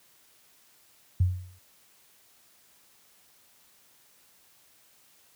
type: tone with exponential decay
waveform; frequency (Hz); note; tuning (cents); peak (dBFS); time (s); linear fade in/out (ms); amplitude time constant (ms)
sine; 90.9; F#2; -30; -16; 1.2-1.59; 5; 83
effects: white hiss -61 dBFS RMS until 5.35 s + high-pass 60 Hz 12 dB/octave